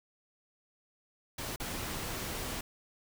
pink noise with dropouts, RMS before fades -38 dBFS, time 1.38-2.61 s, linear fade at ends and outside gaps 5 ms, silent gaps 1.561-1.599 s, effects none

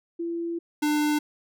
sine / square tone pair in turn, 337.9 / 298.8 Hz, E4 / D4, +43 / +30 cents, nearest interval major second, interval 213 cents, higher first, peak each -27 / -22 dBFS, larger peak second, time 0.19-0.59 / 0.82-1.19 s, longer first, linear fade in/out 10 ms, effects none

